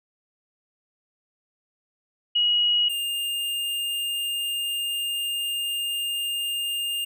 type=tone pair in turn; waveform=sine / square; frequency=2900 / 2813 Hz; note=F#7 / F7; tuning=-35 / +12 cents; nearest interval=minor second; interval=53 cents; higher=first; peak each=-18 / -26 dBFS; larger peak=first; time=2.35-2.89 / 2.89-7.05 s; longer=second; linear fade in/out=10 ms; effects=none